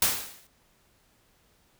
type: noise with exponential decay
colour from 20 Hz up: white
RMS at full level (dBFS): -20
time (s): 0.02-0.47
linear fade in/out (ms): 2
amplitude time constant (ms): 96
effects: pink hiss -65 dBFS RMS until 1.79 s